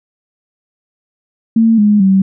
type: tone with pitch steps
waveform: sine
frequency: 225.9 / 208.4 / 192.17 Hz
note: A3 / G#3 / G3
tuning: +46 / +6 / -34 cents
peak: -6 dBFS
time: 1.56-2.22 s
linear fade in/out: 5 ms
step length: 220 ms
effects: none